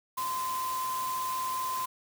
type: tone in noise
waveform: sine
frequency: 1032 Hz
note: C6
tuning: 24 cents flat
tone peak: -30 dBFS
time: 0.17-1.86 s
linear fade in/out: 10 ms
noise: white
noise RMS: -40 dBFS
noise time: 0.17-1.86 s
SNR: +7 dB
effects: none